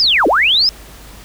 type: linear two-way sweep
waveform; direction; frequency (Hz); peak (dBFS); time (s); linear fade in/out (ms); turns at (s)
sine; down then up; 5274 to 261.3 to 5274; -9; 0-0.69; 0; 0.27
effects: added 50 Hz sine -38 dBFS peak until 1.24 s + pink hiss -39 dBFS RMS until 1.24 s